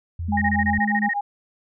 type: tone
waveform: sine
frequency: 84.5 Hz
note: E2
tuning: 43 cents sharp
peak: -25 dBFS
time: 0.19-0.79 s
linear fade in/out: 5 ms
type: tone with pitch glide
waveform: sine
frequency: 207.7 to 211.3 Hz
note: G#3 to G#3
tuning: 0 to +30 cents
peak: -22 dBFS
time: 0.28-1.09 s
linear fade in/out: 10 ms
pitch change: +30 cents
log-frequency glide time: 0.51-0.76 s
type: tone with tremolo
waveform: sine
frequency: 815 Hz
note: G#5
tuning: 33 cents flat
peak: -20 dBFS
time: 0.32-1.21 s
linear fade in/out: 5 ms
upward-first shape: sine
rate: 8.4 Hz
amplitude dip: 100%
type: tone bursts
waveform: sine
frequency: 1863 Hz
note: A#6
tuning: 2 cents flat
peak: -20 dBFS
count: 11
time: 0.37-1.137 s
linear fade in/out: 5 ms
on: 47 ms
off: 25 ms
effects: none